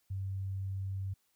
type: tone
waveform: sine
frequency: 96.5 Hz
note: G2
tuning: 27 cents flat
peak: -34 dBFS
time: 0.1-1.14 s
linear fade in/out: 10 ms
effects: white hiss -75 dBFS RMS until 1.35 s